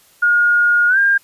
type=tone with pitch glide; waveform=sine; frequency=1430 to 1605.1 Hz; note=F6 to G6; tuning=+41 to +41 cents; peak=-10 dBFS; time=0.22-1.18 s; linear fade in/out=10 ms; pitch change=+200 cents; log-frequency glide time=0.88-0.98 s; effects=white hiss -51 dBFS RMS until 1.23 s + resampled to 32000 Hz